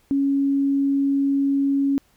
sine tone, 277.2 Hz, C#4, in tune, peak -17 dBFS, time 0.11-1.98 s, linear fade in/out 0 ms, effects pink hiss -61 dBFS RMS until 2.16 s

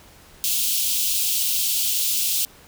white high-pass noise, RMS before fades -22 dBFS, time 0.44-2.45 s, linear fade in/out 0 ms, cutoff 2700 Hz, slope 48 dB/octave, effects pink hiss -49 dBFS RMS until 2.67 s

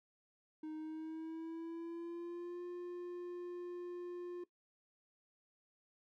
triangle tone with pitch glide, 311.1 to 353.3 Hz, D#4 to F4, 0 to +20 cents, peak -40 dBFS, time 0.63-4.44 s, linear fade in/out 5 ms, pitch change +220 cents, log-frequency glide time 0.75-2.63 s, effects noise-tail reverb RT60 0.1 s tail -18 dB re dry

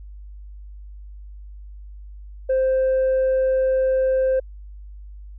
sine tone, 523.3 Hz, C5, in tune, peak -14 dBFS, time 2.49-4.4 s, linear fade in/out 10 ms, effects tanh soft clip ceiling -15 dBFS + added 50 Hz sine -36 dBFS peak until 5.38 s

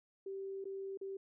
sine tone with dropouts, 388.9 Hz, G4, 14 cents flat, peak -40 dBFS, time 0.26-1.17 s, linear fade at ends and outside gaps 5 ms, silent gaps 0.643-0.653 / 0.974-1.012 s, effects none

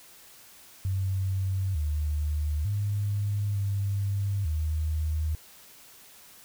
sine tone with pitch steps, 95.5 / 75.3 / 102.3 / 99.6 / 77.9 Hz, G2 / D2 / G#2 / G2 / D#2, -45 / +44 / -26 / +28 / +3 cents, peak -25 dBFS, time 0.85-5.35 s, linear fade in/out 0 ms, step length 900 ms, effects white hiss -52 dBFS RMS until 6.44 s

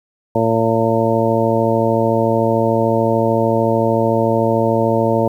harmonic tone, 113.5 Hz, A#2, 46 cents flat, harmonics 1 / 2 / 3 / 4 / 5 / 6 / 8, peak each -21 / -20 / -21 / -20 / -18 / -22 / -22 dBFS, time 0.35-5.28 s, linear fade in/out 5 ms, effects 8-bit

